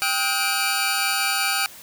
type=tone cluster; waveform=20% pulse; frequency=787 / 1272 / 1438 / 2356 / 4526 Hz; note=G5 / D#6 / F#6 / D7 / C#8; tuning=+7 / +38 / -50 / +5 / +35 cents; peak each=-22 dBFS; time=0.02-1.66 s; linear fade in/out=0 ms; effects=white hiss -43 dBFS RMS until 1.82 s